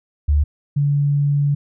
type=tone pair in turn; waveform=sine; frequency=73.42 / 143.49 Hz; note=D2 / D3; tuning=0 / -40 cents; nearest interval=octave; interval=1160 cents; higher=second; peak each=-12 / -14 dBFS; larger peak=first; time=0.28-0.44 / 0.76-1.55 s; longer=second; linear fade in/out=10 ms; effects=none